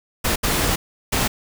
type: noise bursts at uneven times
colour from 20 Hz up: pink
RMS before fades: -20 dBFS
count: 3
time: 0.24-0.36 / 0.43-0.76 / 1.12-1.28 s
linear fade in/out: 10 ms
effects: none